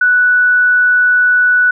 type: tone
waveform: sine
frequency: 1480 Hz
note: F#6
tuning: in tune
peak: -7 dBFS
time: 0.01-1.71 s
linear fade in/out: 5 ms
effects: none